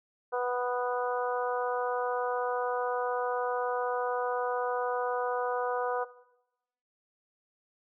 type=harmonic tone; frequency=246.9 Hz; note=B3; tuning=in tune; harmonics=2 / 3 / 4 / 5 / 6; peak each=-30 / -34 / -36 / -38 / -40 dBFS; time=0.32-6.05 s; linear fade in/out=20 ms; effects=noise-tail reverb RT60 0.9 s tail -17 dB re dry